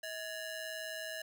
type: ring-modulated tone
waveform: sawtooth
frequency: 1159 Hz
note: D6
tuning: 23 cents flat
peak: -33 dBFS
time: 0.03-1.22 s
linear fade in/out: 5 ms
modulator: 520 Hz
effects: none